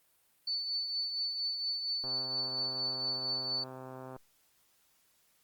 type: tone with tremolo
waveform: sine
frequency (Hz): 4493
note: C#8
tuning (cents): +23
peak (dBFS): -30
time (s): 0.47-3.64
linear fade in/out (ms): 5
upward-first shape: triangle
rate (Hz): 4.3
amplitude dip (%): 50
type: click train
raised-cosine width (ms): 1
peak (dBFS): -32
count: 277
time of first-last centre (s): 2.04-4.163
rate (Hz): 130
effects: white hiss -70 dBFS RMS until 5.43 s + Opus 32 kbps